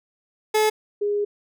30% pulse / sine tone pair in turn, 430.5 / 411.4 Hz, A4 / G#4, -38 / -16 cents, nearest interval minor second, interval 78 cents, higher first, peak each -14 / -20 dBFS, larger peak first, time 0.54-0.7 / 1.01-1.25 s, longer second, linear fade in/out 10 ms, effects none

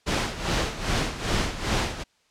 pink noise with tremolo, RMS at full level -23 dBFS, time 0.06-2.04 s, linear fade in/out 20 ms, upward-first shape sine, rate 2.5 Hz, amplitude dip 75%, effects white hiss -65 dBFS RMS until 2.3 s + low-pass 6000 Hz 12 dB/octave

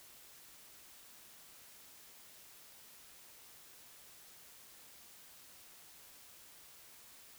silence, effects white hiss -58 dBFS RMS until 7.38 s

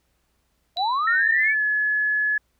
sine linear sweep, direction up, 663 to 2330 Hz, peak -20 dBFS, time 0.76-1.55 s, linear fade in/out 50 ms
sine tone with exponential decay, 3951 Hz, B7, in tune, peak -25 dBFS, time 0.77-1.46 s, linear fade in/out 0 ms, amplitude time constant 150 ms
sine tone with pitch glide, 1838 to 1705 Hz, A#6 to G#6, -25 to +45 cents, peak -19 dBFS, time 1.07-2.38 s, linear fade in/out 5 ms, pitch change -130 cents, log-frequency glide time 1.18-1.63 s
effects added 60 Hz sine -70 dBFS peak until 2.59 s + pink hiss -70 dBFS RMS until 2.59 s

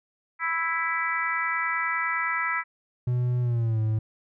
harmonic tone, 329.8 Hz, E4, 1 cent sharp, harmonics 3 / 4 / 5 / 6 / 7, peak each -33 / -29 / -33 / -28 / -34 dBFS, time 0.39-2.64 s, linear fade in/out 50 ms
triangle tone with pitch glide, 123.47 to 109.37 Hz, B2 to A2, 0 to -10 cents, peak -20 dBFS, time 3.07-3.99 s, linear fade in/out 5 ms, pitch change -210 cents, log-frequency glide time 3.41-3.8 s
effects none

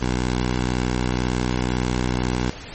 10% pulse tone, 62 Hz, B1, 7 cents sharp, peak -12 dBFS, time 0.01-2.5 s, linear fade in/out 5 ms, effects pink hiss -37 dBFS RMS until 2.74 s + MP3 32 kbps

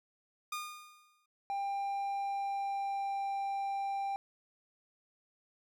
sawtooth tone with exponential decay, 1218 Hz, D#6, 37 cents flat, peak -31 dBFS, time 0.52-1.26 s, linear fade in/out 5 ms, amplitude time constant 160 ms
triangle tone with pitch glide, 795 to 790.4 Hz, G5 to G5, +24 to +14 cents, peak -31 dBFS, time 1.5-4.16 s, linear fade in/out 0 ms, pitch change -10 cents, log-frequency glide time 2.15-3.27 s
effects none

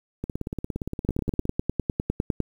two click trains, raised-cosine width 3 ms, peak -10 / -16 dBFS, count 14 / 22, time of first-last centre 1.09-2.403 / 0.24-1.454 s, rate 9.9 / 17.3 Hz, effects 8-bit

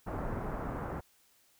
pink low-pass noise, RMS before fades -37 dBFS, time 0.06-1.01 s, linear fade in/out 20 ms, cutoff 1400 Hz, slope 24 dB/octave, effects white hiss -67 dBFS RMS until 1.59 s

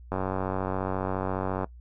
click train, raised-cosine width 1 ms, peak -15 dBFS, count 145, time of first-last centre 0.12-1.644 s, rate 94.5 Hz, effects noise-tail reverb RT60 0.1 s tail -21 dB re dry + added 60 Hz sine -44 dBFS peak until 1.8 s

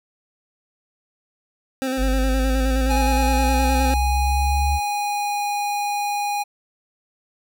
25% pulse tone with vibrato, 261.6 Hz, C4, in tune, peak -18 dBFS, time 1.82-3.94 s, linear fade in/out 0 ms, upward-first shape square, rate 9.6 Hz, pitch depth 26 cents each way
sine exponential sweep, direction up, 49 to 71.6 Hz, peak -18 dBFS, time 1.97-4.8 s, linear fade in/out 50 ms
square tone with pitch glide, 830 to 820.5 Hz, G#5 to G#5, -1 to -21 cents, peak -22 dBFS, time 2.89-6.44 s, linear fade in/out 20 ms, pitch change -20 cents, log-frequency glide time 3.16-5.46 s
effects none

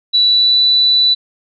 sine tone with pitch glide, 3945 to 3970 Hz, B7 to B7, -3 to +8 cents, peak -8 dBFS, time 0.13-1.15 s, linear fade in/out 20 ms, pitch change +11 cents, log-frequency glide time 0.24-0.6 s, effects none

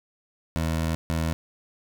20% pulse tone pair in turn, 80.9 / 80.9 Hz, E2 / E2, -32 / -32 cents, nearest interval unison, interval 0 cents, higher neither, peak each -19 dBFS, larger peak neither, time 0.56-0.95 / 1.1-1.33 s, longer first, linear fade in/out 0 ms, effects none

